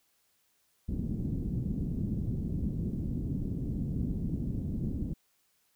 white low-pass noise, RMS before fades -33 dBFS, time 0.88-5.14 s, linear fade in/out 10 ms, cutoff 240 Hz, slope 24 dB/octave, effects white hiss -72 dBFS RMS until 5.75 s

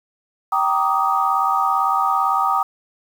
sine chord, Eb major seventh, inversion first, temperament just, 777.8 / 933.4 / 1166.7 / 1244.5 Hz, G5 / Bb5 / D6 / Eb6, -14 / +2 / -12 / 0 cents, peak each -21 / -23 / -23 / -19 dBFS, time 0.52-2.63 s, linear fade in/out 5 ms, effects 7-bit

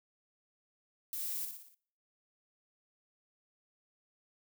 violet noise with echo, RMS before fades -39 dBFS, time 1.13-1.45 s, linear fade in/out 0 ms, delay 59 ms, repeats 5, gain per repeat -5 dB, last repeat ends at 1.745 s, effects noise-tail reverb RT60 0.6 s tail -25 dB re dry

